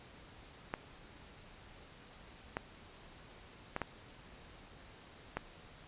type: clicks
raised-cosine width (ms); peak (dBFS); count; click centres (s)
0.5; -20; 5; 0.739 / 2.569 / 3.764 / 3.817 / 5.37
effects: pink hiss -56 dBFS RMS until 5.87 s + resampled to 8000 Hz